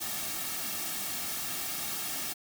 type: noise with comb filter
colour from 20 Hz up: white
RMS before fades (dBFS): -35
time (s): 0-2.34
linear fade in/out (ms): 20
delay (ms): 2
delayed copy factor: -0.6
effects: none